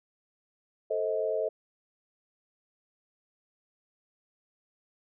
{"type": "chord", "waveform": "sine", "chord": "A diminished", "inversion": "none", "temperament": "just", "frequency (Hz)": [440, 528, 633.6], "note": ["A4", "C5", "Eb5"], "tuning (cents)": [0, 16, 31], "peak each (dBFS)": [-31, -33, -30], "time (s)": [0.9, 1.49], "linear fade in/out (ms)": 10, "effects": []}